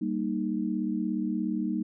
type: chord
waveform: sine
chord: Eb major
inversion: first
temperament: equal with one note detuned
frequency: 196 / 233.1 / 309.7 Hz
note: G3 / Bb3 / Eb4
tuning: 0 / 0 / -8 cents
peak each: -31 dBFS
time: 0.01-1.83 s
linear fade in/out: 10 ms
effects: none